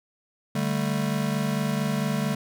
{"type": "chord", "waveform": "square", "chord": "D suspended fourth", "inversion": "none", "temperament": "just", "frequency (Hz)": [146.83, 195.78, 220.2], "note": ["D3", "G3", "A3"], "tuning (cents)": [0, -2, 2], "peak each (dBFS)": -29, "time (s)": [0.55, 2.35], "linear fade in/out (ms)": 5, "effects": []}